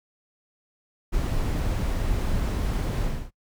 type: noise with ADSR envelope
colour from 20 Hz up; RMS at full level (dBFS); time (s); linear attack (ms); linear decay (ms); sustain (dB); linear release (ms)
brown; -23; 1.12-3.31; 28; 7; -2; 280
effects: noise-tail reverb RT60 0.1 s tail -22 dB re dry